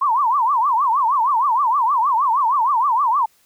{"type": "tone with vibrato", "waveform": "sine", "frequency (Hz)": 1019, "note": "C6", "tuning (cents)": -46, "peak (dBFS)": -14, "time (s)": [0.01, 3.26], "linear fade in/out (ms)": 10, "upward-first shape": "triangle", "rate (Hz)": 6.4, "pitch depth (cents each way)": 290, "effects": ["white hiss -58 dBFS RMS until 3.45 s"]}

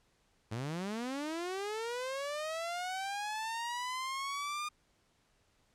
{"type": "linear sweep", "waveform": "sawtooth", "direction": "up", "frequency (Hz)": [103.83, 1219], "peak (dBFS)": -32, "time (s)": [0.51, 4.69], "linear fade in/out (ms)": 10, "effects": ["pink hiss -72 dBFS RMS until 5.74 s", "low-pass 9000 Hz 12 dB/octave"]}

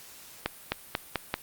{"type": "accelerating click train", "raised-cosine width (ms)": 0.3, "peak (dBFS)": -10, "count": 5, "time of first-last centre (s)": [0.46, 1.341], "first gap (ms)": 260, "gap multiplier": 0.89, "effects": ["white hiss -49 dBFS RMS until 1.42 s", "Opus 48 kbps"]}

